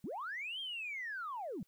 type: linear two-way sweep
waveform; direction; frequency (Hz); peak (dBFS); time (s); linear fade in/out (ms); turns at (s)
sine; up then down; 146.83 to 3242 to 146.83; -38; 0.04-1.63; 2; 0.6
effects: tanh soft clip ceiling -34 dBFS + white hiss -75 dBFS RMS until 1.67 s